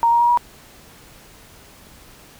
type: tone with pitch steps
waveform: sine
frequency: 931 / 941.3 / 951.7 / 962.2 Hz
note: A#5 / A#5 / A#5 / B5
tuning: -2 / +17 / +36 / -45 cents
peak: -12 dBFS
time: 0.03-0.374 s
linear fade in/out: 0 ms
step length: 86 ms
effects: pink hiss -46 dBFS RMS until 2.39 s